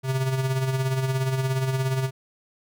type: tone with tremolo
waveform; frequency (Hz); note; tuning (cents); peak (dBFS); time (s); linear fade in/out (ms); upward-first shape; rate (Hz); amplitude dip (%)
square; 132; C3; +16; -21; 0.03-2.11; 50; sine; 17; 50
effects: none